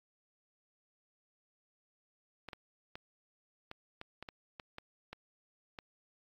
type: clicks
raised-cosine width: 0.3 ms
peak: -28 dBFS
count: 11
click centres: 2.487 / 2.532 / 2.955 / 3.714 / 4.014 / 4.226 / 4.288 / 4.598 / 4.784 / 5.13 / 5.788 s
effects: AAC 48 kbps